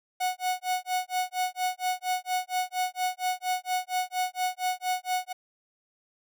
45% pulse tone with tremolo, 735 Hz, F#5, 12 cents flat, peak -24 dBFS, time 0.2-5.33 s, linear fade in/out 10 ms, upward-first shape sine, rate 4.3 Hz, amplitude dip 100%, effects none

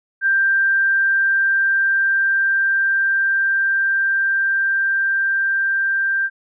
sine tone with level ramp, 1580 Hz, G6, 13 cents sharp, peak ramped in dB -13 to -16 dBFS, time 0.21-6.3 s, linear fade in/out 50 ms, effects none

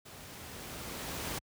pink noise with level ramp, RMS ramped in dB -50 to -36 dBFS, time 0.05-1.39 s, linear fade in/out 10 ms, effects high-pass 60 Hz 12 dB/octave

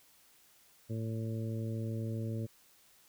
harmonic tone, 112.5 Hz, A2, 39 cents sharp, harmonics 1 / 2 / 3 / 4 / 5, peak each -35 / -41 / -45 / -47 / -49 dBFS, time 0.89-2.47 s, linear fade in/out 20 ms, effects white hiss -64 dBFS RMS until 3.08 s

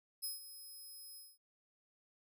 5% pulse tone with ADSR envelope, 5100 Hz, D#8, 42 cents sharp, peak -32 dBFS, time 0.22-1.38 s, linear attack 22 ms, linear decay 150 ms, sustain -13 dB, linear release 210 ms, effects none

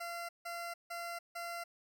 20% pulse tone bursts, 686 Hz, F5, 31 cents flat, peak -35 dBFS, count 4, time 0-1.64 s, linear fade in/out 10 ms, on 290 ms, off 160 ms, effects none

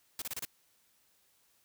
white noise bursts, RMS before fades -38 dBFS, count 5, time 0.19-0.451 s, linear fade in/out 2 ms, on 29 ms, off 29 ms, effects white hiss -70 dBFS RMS until 1.64 s

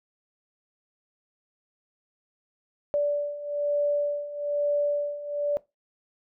sine beating tone pair, 581 / 582.1 Hz, D5 / D5, -19 / -15 cents, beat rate 1.1 Hz, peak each -29 / -25 dBFS, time 2.94-5.57 s, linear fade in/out 0 ms, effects noise-tail reverb RT60 0.2 s tail -19 dB re dry

